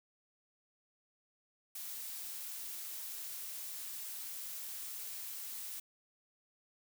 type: noise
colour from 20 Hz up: blue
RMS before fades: -44 dBFS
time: 1.75-5.8 s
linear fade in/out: 5 ms
effects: none